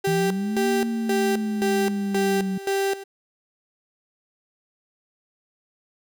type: tone with tremolo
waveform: 35% pulse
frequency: 392 Hz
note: G4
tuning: in tune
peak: -19 dBFS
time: 0.04-3.04 s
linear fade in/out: 10 ms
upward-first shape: square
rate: 1.9 Hz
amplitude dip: 80%
type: exponential two-way sweep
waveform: sine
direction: up then down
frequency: 160 to 235.1 to 189 Hz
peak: -23 dBFS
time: 0.07-2.58 s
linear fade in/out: 5 ms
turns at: 0.67 s
effects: none